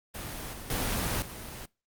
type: noise with level steps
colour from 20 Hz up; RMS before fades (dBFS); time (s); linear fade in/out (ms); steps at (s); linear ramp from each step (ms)
pink; -38 / -42 / -30 / -41; 0.14-1.66; 10; 0.53 / 0.7 / 1.22; 2
effects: noise-tail reverb RT60 0.3 s tail -26 dB re dry + Opus 24 kbps